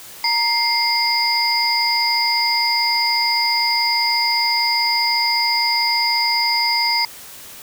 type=tone cluster; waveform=sine; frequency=932 / 2105 / 4754 / 5020 Hz; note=A#5 / C7 / D8 / D#8; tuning=-1 / +10 / +20 / +15 cents; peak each=-21 dBFS; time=0.24-7.05 s; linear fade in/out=2 ms; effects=white hiss -38 dBFS RMS until 7.62 s